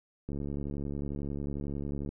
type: click train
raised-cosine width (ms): 3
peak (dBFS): -24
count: 129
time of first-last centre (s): 0.29-2.09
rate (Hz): 71.1
effects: none